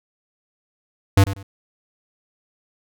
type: tone with echo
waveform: square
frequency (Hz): 98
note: G2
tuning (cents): 0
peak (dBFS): -10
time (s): 1.17-1.24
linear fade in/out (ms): 5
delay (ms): 95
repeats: 2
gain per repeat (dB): -13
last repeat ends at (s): 1.43
effects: none